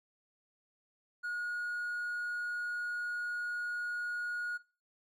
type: tone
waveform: triangle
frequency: 1444 Hz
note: F#6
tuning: 43 cents flat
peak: -32 dBFS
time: 1.23-4.58 s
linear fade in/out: 20 ms
effects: noise-tail reverb RT60 0.3 s tail -18 dB re dry + tanh soft clip ceiling -28 dBFS